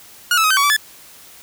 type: tone with pitch steps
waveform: sawtooth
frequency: 1437 / 1310 / 1261 / 1539 / 1124 / 1157 / 1729 Hz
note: F6 / E6 / D#6 / G6 / C#6 / D6 / A6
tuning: +49 / -11 / +23 / -32 / +24 / -26 / -31 cents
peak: -9 dBFS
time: 0.31-0.765 s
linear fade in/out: 2 ms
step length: 65 ms
effects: white hiss -43 dBFS RMS until 1.42 s

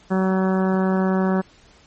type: harmonic tone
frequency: 188.7 Hz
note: F#3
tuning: 34 cents sharp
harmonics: 1 / 2 / 3 / 4 / 5 / 6 / 7 / 8 / 9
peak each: -18 / -24 / -28 / -30 / -32 / -34 / -35 / -36 / -37 dBFS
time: 0.1-1.42 s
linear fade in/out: 20 ms
effects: pink hiss -52 dBFS RMS until 1.86 s + MP3 32 kbps

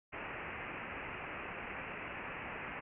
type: low-pass noise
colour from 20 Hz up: white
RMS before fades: -44 dBFS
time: 0.12-2.81 s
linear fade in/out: 20 ms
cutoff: 2700 Hz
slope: 96 dB/octave
effects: none

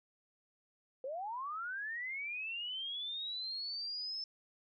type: linear sweep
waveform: sine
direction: up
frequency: 500 to 5290 Hz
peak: -38 dBFS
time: 1.04-4.24 s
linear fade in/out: 2 ms
effects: none

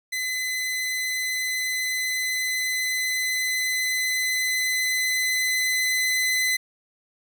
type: tone with level ramp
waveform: sawtooth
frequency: 2023 Hz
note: B6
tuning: 41 cents sharp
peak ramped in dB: -22 to -17 dBFS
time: 0.12-6.57 s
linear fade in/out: 10 ms
effects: none

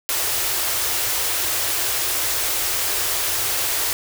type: band-stop noise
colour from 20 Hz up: white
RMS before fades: -22 dBFS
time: 0.09-3.93 s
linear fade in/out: 0 ms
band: 130 to 300 Hz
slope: 96 dB/octave
effects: none

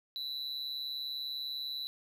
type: tone with amplitude modulation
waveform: triangle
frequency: 3970 Hz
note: B7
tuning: 8 cents sharp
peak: -31 dBFS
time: 0.16-1.87 s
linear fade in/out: 0 ms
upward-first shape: sine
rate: 140 Hz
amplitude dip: 80%
effects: none

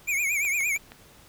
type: tone with vibrato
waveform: square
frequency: 2305 Hz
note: D7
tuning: 33 cents flat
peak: -24 dBFS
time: 0.07-0.78 s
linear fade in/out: 20 ms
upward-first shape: triangle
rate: 8.7 Hz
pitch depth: 140 cents each way
type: click train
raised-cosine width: 0.3 ms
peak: -26 dBFS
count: 4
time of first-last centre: 0.45-0.919 s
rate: 6.39 Hz
effects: pink hiss -53 dBFS RMS until 1.28 s

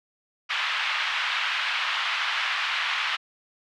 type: band-pass noise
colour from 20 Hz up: white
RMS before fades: -27 dBFS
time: 0.49-3.17 s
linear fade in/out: 20 ms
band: 1000 to 3200 Hz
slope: 24 dB/octave
effects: none

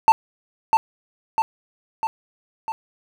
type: tone with echo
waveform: triangle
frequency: 890 Hz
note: A5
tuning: 20 cents sharp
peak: -6 dBFS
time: 0.08-0.12 s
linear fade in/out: 0 ms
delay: 650 ms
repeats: 4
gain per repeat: -4 dB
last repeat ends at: 2.72 s
effects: none

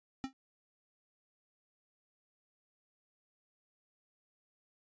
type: tone with exponential decay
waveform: square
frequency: 266 Hz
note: C4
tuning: 29 cents sharp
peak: -32 dBFS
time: 0.24-0.33 s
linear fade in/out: 0 ms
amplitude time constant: 19 ms
effects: resampled to 16000 Hz

